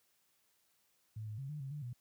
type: tone with pitch steps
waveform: sine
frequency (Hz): 108.7 / 106.8 / 135.9 / 150.1 / 135.2 / 148.2 / 122.1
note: A2 / G#2 / C#3 / D3 / C#3 / D3 / B2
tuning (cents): -21 / +49 / -34 / +38 / -43 / +16 / -19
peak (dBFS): -40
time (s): 1.16-1.93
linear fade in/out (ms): 5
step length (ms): 110
effects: white hiss -75 dBFS RMS until 2 s + high-pass 60 Hz 12 dB/octave